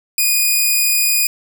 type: tone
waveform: 5% pulse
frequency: 2466 Hz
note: D#7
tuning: 16 cents flat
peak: -3 dBFS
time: 0.18-1.27 s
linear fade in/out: 2 ms
effects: 7-bit